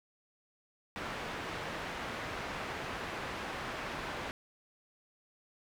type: low-pass noise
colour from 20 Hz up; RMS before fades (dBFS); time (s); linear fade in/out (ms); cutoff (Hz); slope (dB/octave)
white; -40; 0.96-4.31; 0; 1800; 12
effects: none